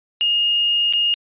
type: tone with dropouts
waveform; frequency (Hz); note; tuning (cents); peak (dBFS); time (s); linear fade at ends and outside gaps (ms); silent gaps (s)
sine; 2846; F7; +32; -15; 0.21-1.14; 0; 0.926-0.935
effects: resampled to 8000 Hz